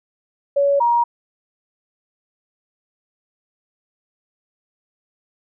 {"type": "tone pair in turn", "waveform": "sine", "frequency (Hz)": [563, 946.8], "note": ["C#5", "A#5"], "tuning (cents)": [27, 27], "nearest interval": "major sixth", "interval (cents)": 900, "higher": "second", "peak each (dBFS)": -13, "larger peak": "neither", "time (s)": [[0.56, 0.8], [0.8, 1.04]], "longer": "neither", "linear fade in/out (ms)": 10, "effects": []}